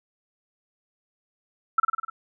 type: tone with echo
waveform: sine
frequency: 1328 Hz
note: E6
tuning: 12 cents sharp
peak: -14 dBFS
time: 1.78-1.8 s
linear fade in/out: 5 ms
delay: 50 ms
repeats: 6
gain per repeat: -3 dB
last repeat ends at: 2.1 s
effects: none